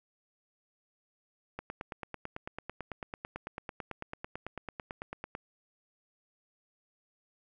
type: click train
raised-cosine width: 0.5 ms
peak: -23 dBFS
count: 35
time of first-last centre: 1.59-5.351 s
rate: 9.04 Hz
effects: none